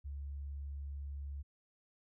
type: tone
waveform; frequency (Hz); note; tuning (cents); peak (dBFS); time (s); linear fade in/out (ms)
sine; 70.5; C#2; +30; -40; 0.04-1.43; 20
effects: none